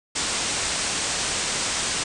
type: low-pass noise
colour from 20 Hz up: white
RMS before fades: -26 dBFS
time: 0.15-2.04 s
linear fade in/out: 10 ms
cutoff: 9000 Hz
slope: 96 dB/octave
effects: none